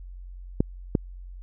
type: clicks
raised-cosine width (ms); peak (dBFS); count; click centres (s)
3; -7; 2; 0.605 / 0.952
effects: added 45 Hz sine -38 dBFS peak until 1.42 s